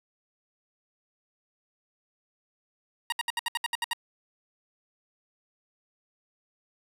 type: tone bursts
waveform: 15% pulse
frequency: 942 Hz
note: A#5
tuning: 18 cents sharp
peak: -20 dBFS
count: 10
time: 3.1-3.933 s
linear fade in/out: 2 ms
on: 23 ms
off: 67 ms
effects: resampled to 32000 Hz + 10-bit